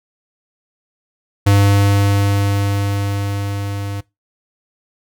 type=tone with level ramp; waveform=square; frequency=100.3 Hz; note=G2; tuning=40 cents sharp; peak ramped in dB=-9 to -23 dBFS; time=1.46-4.01 s; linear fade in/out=10 ms; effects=noise-tail reverb RT60 0.2 s tail -21 dB re dry